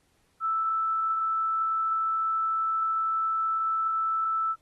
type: tone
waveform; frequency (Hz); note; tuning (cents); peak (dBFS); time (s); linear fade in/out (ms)
sine; 1319; E6; +1; -24; 0.4-4.56; 50
effects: pink hiss -69 dBFS RMS until 4.61 s + AAC 32 kbps